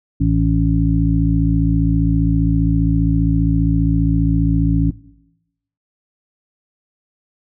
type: harmonic tone with a mistuned harmonic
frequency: 55 Hz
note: A1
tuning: in tune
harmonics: 1 / 2 / 3 / 5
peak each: -18 / -18 / -18 / -18 dBFS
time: 0.2-4.91 s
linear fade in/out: 10 ms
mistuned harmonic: 5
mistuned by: +33 cents
effects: noise-tail reverb RT60 0.9 s tail -19 dB re dry